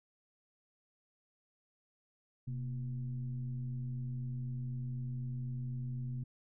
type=tone with frequency modulation; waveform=sine; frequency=128 Hz; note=C3; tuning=38 cents flat; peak=-36 dBFS; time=2.47-6.24 s; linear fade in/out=10 ms; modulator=108 Hz; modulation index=0.51; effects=none